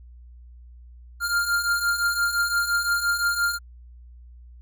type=beating tone pair; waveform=square; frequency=1396.9 / 1402.7 Hz; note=F6 / F6; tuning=0 / +7 cents; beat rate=5.8 Hz; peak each=-28 / -23 dBFS; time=1.2-3.59 s; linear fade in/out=50 ms; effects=added 60 Hz sine -43 dBFS peak until 4.61 s